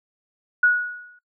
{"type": "tone with exponential decay", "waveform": "sine", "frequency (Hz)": 1460, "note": "F#6", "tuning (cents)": -24, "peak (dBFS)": -11, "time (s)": [0.63, 1.19], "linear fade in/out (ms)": 5, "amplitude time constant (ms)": 120, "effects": ["noise-tail reverb RT60 0.1 s tail -20 dB re dry"]}